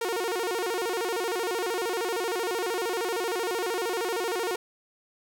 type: tone with vibrato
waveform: sawtooth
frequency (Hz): 410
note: G#4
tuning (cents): -22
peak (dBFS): -23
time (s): 0.01-4.56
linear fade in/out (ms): 5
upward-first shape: square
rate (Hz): 13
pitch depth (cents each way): 210
effects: none